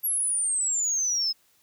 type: exponential sweep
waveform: sine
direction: down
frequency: 11570 to 5100 Hz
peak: -22 dBFS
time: 0.03-1.33 s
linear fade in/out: 20 ms
effects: tanh soft clip ceiling -19 dBFS + white hiss -64 dBFS RMS until 1.62 s